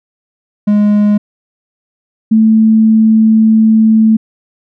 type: tone pair in turn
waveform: triangle / sine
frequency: 207.7 / 220.3 Hz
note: G#3 / A3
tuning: 0 / +2 cents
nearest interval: minor second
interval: 102 cents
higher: second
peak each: -4 dBFS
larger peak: neither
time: 0.67-1.18 / 2.31-4.17 s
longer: second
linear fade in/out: 10 ms
effects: none